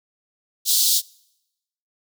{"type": "high-pass noise", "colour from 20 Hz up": "pink", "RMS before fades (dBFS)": -18, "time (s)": [0.65, 1.02], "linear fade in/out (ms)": 50, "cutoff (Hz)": 3600, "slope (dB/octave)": 48, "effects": ["noise-tail reverb RT60 0.9 s tail -26 dB re dry"]}